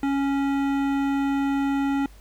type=tone with hard clipping; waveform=sine; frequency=277.2 Hz; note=C#4; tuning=in tune; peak=-23 dBFS; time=0.03-2.06 s; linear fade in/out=2 ms; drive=15 dB; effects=added 50 Hz sine -45 dBFS peak until 2.2 s + pink hiss -55 dBFS RMS until 2.2 s